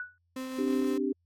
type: tone with exponential decay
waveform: sine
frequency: 1476 Hz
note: F#6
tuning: 5 cents flat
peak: -31 dBFS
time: 0-0.18 s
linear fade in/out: 1 ms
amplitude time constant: 39 ms
type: tone with tremolo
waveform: 35% pulse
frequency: 260 Hz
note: C4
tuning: 11 cents flat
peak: -32 dBFS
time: 0.36-0.98 s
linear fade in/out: 5 ms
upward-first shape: triangle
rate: 5.9 Hz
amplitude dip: 30%
type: chord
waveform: sine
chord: C suspended second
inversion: none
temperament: equal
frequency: 261.6 / 293.7 / 392 Hz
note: C4 / D4 / G4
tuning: 0 / 0 / 0 cents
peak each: -31 dBFS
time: 0.58-1.13 s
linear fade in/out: 10 ms
effects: added 86 Hz sine -70 dBFS peak until 1.25 s + AAC 64 kbps